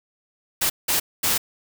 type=noise bursts at uneven times; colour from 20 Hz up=white; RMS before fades=-21 dBFS; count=3; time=0.61-0.7 / 0.88-1 / 1.23-1.38 s; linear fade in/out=10 ms; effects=none